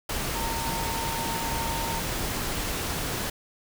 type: tone in noise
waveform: sine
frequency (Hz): 915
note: A#5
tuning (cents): -32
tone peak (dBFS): -32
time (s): 0.35-2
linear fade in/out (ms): 5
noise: pink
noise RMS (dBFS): -30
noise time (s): 0.09-3.3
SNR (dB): -5
effects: none